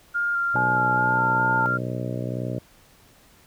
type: tone with vibrato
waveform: sine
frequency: 1400 Hz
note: F6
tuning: 4 cents sharp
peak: -21 dBFS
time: 0.14-1.78 s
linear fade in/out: 20 ms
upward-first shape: square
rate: 2.4 Hz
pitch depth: 12 cents each way
type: harmonic tone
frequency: 61.74 Hz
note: B1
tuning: in tune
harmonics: 2 / 3 / 4 / 5 / 6 / 7 / 8 / 9 / 10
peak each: -29 / -34 / -35 / -36 / -39 / -40 / -40 / -37 / -38 dBFS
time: 0.54-2.59 s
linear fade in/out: 5 ms
type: tone with pitch glide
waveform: sine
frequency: 857 to 892.9 Hz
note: A5 to A5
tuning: -46 to +25 cents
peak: -22 dBFS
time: 0.56-1.66 s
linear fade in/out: 0 ms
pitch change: +71 cents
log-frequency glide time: 0.99-1.22 s
effects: pink hiss -55 dBFS RMS until 3.46 s